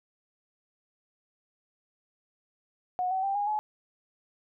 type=tone with pitch steps; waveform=sine; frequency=730 / 758.4 / 787.8 / 818.5 / 850.3 Hz; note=F#5 / F#5 / G5 / G#5 / G#5; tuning=-24 / +43 / +8 / -25 / +41 cents; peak=-26 dBFS; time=2.99-3.59 s; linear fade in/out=0 ms; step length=120 ms; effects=none